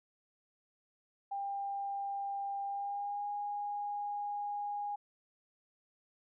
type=tone with pitch glide; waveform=sine; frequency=797 to 820.8 Hz; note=G5 to G#5; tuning=+28 to -21 cents; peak=-35 dBFS; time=1.31-4.96 s; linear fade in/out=10 ms; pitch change=+51 cents; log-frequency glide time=2.65-3.28 s; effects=none